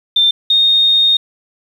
sine tone pair in turn, 3579 / 3695 Hz, A7 / A#7, +29 / -16 cents, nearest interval minor second, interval 55 cents, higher second, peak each -8 dBFS, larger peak neither, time 0.16-0.31 / 0.5-1.17 s, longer second, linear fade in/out 5 ms, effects 7-bit

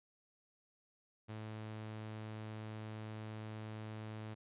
sawtooth tone, 108.6 Hz, A2, 22 cents flat, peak -40 dBFS, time 1.28-4.35 s, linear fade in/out 20 ms, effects resampled to 8000 Hz

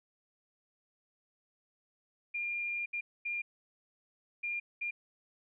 sine tone bursts at uneven times, 2404 Hz, D7, 40 cents sharp, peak -33 dBFS, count 5, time 2.34-2.86 / 2.93-3.01 / 3.25-3.42 / 4.43-4.6 / 4.81-4.91 s, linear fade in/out 10 ms, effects none

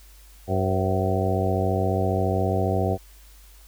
harmonic tone with a mistuned harmonic, 94.6 Hz, F#2, 39 cents sharp, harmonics 1 / 2 / 3 / 4 / 5 / 6 / 7 / 8, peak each -24 / -29 / -32 / -29 / -30 / -32 / -29 / -30 dBFS, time 0.47-2.98 s, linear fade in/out 50 ms, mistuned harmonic 6, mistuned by -68 cents, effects added 50 Hz sine -47 dBFS peak until 3.67 s + white hiss -54 dBFS RMS until 3.67 s

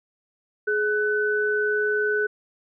sine tone pair together, 420.8 / 1499.6 Hz, G#4 / F#6, +23 / +23 cents, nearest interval octave + minor seventh, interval 2200 cents, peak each -23 dBFS, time 0.67-2.27 s, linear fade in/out 10 ms, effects none

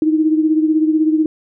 sine beating tone pair, 311.1 / 327.1 Hz, D#4 / E4, 0 / -13 cents, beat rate 16 Hz, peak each -12 / -19 dBFS, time 0.02-1.26 s, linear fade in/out 2 ms, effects none

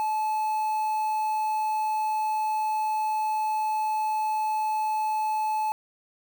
triangle tone with quantisation, 864 Hz, A5, 32 cents flat, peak -22 dBFS, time 0-5.72 s, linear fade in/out 0 ms, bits 7, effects none

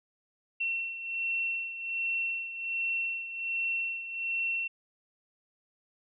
sine beating tone pair, 2712 / 2713.3 Hz, E7 / E7, +49 / +49 cents, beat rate 1.3 Hz, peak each -31 / -37 dBFS, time 0.6-4.68 s, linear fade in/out 10 ms, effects none

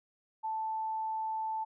sine tone, 880 Hz, A5, in tune, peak -32 dBFS, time 0.43-1.65 s, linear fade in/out 20 ms, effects none

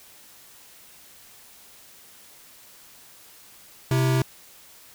square tone pair together, 130.57 / 329.5 Hz, C3 / E4, -3 / -1 cents, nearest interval octave + major third, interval 1602 cents, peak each -20 / -29 dBFS, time 3.91-4.22 s, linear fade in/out 2 ms, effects white hiss -50 dBFS RMS until 4.94 s

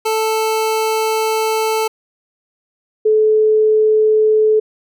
25% pulse / sine tone pair in turn, 440 / 432.2 Hz, A4 / A4, 0 / -31 cents, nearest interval unison, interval 31 cents, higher first, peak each -11 / -9 dBFS, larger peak second, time 0.05-1.88 / 3.05-4.6 s, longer first, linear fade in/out 10 ms, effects none

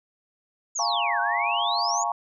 sine exponential two-way sweep, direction down then up, 7040 to 1472 to 7040 Hz, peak -26 dBFS, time 0.75-2.04 s, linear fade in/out 10 ms, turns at 1.2 s
sine chord, Bb minor seventh, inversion second, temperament equal, 698.5 / 830.6 / 932.3 / 1108.7 Hz, F5 / Ab5 / Bb5 / Db6, 0 / 0 / 0 / 0 cents, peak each -29 dBFS, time 0.79-2.12 s, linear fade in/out 2 ms
effects none

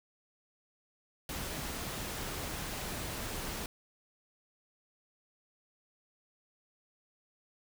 pink noise, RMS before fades -39 dBFS, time 1.29-3.66 s, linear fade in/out 2 ms, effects none

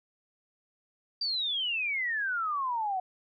sine exponential sweep, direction down, 4736 to 727 Hz, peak -28 dBFS, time 1.21-3 s, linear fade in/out 5 ms, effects none

